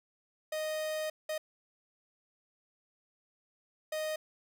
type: tone bursts at uneven times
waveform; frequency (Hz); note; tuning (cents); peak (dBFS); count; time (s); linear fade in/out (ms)
45% pulse; 621; D#5; -3; -33; 3; 0.52-1.1 / 1.29-1.38 / 3.92-4.16; 5
effects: none